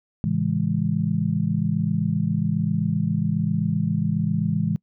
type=chord; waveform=sine; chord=A major seventh; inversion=none; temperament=just; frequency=110 / 137.5 / 165 / 206.2 Hz; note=A2 / C#3 / E3 / G#3; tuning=0 / -14 / +2 / -12 cents; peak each=-28 / -28 / -23 / -25 dBFS; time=0.24-4.76 s; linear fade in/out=0 ms; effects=noise-tail reverb RT60 0.1 s tail -26 dB re dry